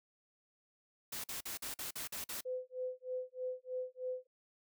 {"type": "noise bursts", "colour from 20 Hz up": "white", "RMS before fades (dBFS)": -42, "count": 8, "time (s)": [1.12, 2.409], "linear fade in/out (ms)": 5, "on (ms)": 120, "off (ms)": 47}
{"type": "tone with tremolo", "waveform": "sine", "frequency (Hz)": 508, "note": "B4", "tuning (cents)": 49, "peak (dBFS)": -35, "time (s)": [2.45, 4.27], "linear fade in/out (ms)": 10, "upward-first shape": "sine", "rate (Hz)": 3.2, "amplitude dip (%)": 100}
{"effects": ["noise-tail reverb RT60 0.1 s tail -25 dB re dry"]}